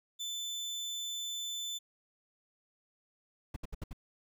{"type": "tone", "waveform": "30% pulse", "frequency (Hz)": 3520, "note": "A7", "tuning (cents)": 0, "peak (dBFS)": -34, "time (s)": [0.19, 1.79], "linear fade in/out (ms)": 20}
{"type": "noise bursts", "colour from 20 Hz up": "brown", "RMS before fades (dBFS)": -38, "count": 5, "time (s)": [3.54, 3.931], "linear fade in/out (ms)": 5, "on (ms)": 23, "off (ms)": 69}
{"effects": []}